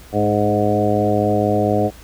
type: harmonic tone with a mistuned harmonic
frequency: 104.5 Hz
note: G#2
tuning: 11 cents sharp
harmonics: 1 / 2 / 3 / 4 / 5 / 6 / 7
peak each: -22 / -22 / -22 / -22 / -22 / -22 / -22 dBFS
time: 0.12-1.91 s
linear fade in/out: 50 ms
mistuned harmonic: 3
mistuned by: -21 cents
effects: added 60 Hz sine -42 dBFS peak until 2.03 s + pink hiss -44 dBFS RMS until 2.03 s